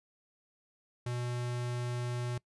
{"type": "tone", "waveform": "square", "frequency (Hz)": 122, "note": "B2", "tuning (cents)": -21, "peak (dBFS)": -34, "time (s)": [1.06, 2.38], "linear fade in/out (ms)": 5, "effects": ["noise-tail reverb RT60 0.1 s tail -23 dB re dry", "resampled to 24000 Hz"]}